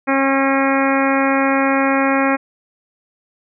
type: harmonic tone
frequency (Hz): 271.5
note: C#4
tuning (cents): -36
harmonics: 1 / 2 / 3 / 4 / 5 / 6 / 7 / 8 / 9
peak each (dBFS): -17 / -20 / -22 / -23 / -24 / -25 / -25 / -26 / -27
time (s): 0.07-2.37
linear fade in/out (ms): 20
effects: none